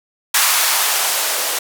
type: noise with band-pass filter sweep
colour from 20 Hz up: violet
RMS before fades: -17 dBFS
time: 0.34-1.59 s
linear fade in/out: 5 ms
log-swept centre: 1100 to 500 Hz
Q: 1.4
effects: none